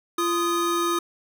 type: tone pair together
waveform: square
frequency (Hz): 343.5 / 1244.5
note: F4 / D#6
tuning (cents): -29 / 0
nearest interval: octave + minor seventh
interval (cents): 2229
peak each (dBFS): -25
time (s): 0.18-0.99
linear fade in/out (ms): 5
effects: none